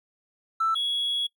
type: tone pair in turn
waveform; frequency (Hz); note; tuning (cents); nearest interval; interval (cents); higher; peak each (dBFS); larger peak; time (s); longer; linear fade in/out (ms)
triangle; 1325 / 3346; E6 / G#7; +9 / +12; octave + major third; 1603; second; -17 / -22; first; 0.6-0.75 / 0.75-1.27; second; 10
effects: noise-tail reverb RT60 0.1 s tail -22 dB re dry + tanh soft clip ceiling -19 dBFS